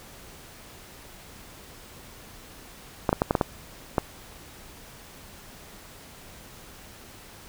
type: clicks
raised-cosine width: 1 ms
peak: -6 dBFS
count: 7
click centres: 3.092 / 3.129 / 3.219 / 3.309 / 3.352 / 3.412 / 3.982 s
effects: pink hiss -47 dBFS RMS until 7.48 s